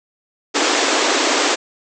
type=band-pass noise; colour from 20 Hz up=pink; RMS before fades=-17 dBFS; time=0.54-1.56 s; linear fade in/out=20 ms; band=260 to 7800 Hz; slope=96 dB/octave; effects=none